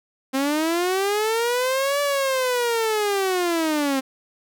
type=linear two-way sweep; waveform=sawtooth; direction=up then down; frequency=261.6 to 578 to 261.6 Hz; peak=-16 dBFS; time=0.33-4.01 s; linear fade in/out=20 ms; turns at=2.01 s; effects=none